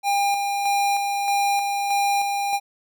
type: tone with tremolo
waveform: square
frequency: 803 Hz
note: G5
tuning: 41 cents sharp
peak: -19 dBFS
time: 0.03-2.6 s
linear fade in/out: 50 ms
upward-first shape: square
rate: 1.6 Hz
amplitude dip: 35%
effects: none